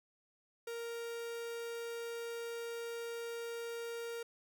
45% pulse tone, 466.2 Hz, A#4, in tune, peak -40 dBFS, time 0.67-4.23 s, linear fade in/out 5 ms, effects none

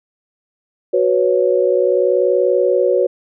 sine chord, F# suspended fourth, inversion none, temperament equal, 370 / 493.9 / 554.4 Hz, F#4 / B4 / C#5, 0 / 0 / 0 cents, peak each -16 dBFS, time 0.93-3.07 s, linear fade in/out 10 ms, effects none

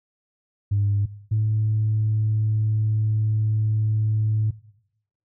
sine tone pair in turn, 101.5 / 108.18 Hz, G#2 / A2, -39 / -29 cents, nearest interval minor second, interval 110 cents, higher second, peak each -17 dBFS, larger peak neither, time 0.71-1.06 / 1.31-4.51 s, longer second, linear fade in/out 10 ms, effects noise-tail reverb RT60 0.8 s tail -19 dB re dry + tanh soft clip ceiling -14 dBFS

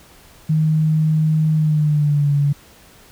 sine tone with pitch glide, 156.2 to 143.24 Hz, D#3 to D3, +7 to -43 cents, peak -13 dBFS, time 0.49-2.53 s, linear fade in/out 10 ms, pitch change -150 cents, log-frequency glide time 1.54-2.32 s, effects pink hiss -47 dBFS RMS until 3.11 s

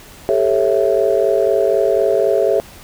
sine chord, A dominant seventh, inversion third, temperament just, 396 / 440 / 550 / 660 Hz, G4 / A4 / C#5 / E5, +18 / 0 / -14 / +2 cents, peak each -17 dBFS, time 0.29-2.6 s, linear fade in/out 0 ms, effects tanh soft clip ceiling -2 dBFS + pink hiss -40 dBFS RMS until 2.83 s

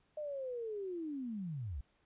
sine linear sweep, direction down, 615 to 57.1 Hz, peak -38 dBFS, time 0.17-1.81 s, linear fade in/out 5 ms, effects pink hiss -74 dBFS RMS until 2.05 s + resampled to 8000 Hz

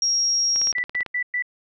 sine tone, 5600 Hz, F8, 4 cents sharp, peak -18 dBFS, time 0.02-0.72 s, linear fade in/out 2 ms
click train, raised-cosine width 0.3 ms, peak -19 dBFS, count 10, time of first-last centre 0.56-1.063 s, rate 17.9 Hz
sine tone bursts, 1973 Hz, B6, 2 cents flat, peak -21 dBFS, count 4, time 0.75-1.424 s, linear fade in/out 5 ms, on 86 ms, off 110 ms
effects none

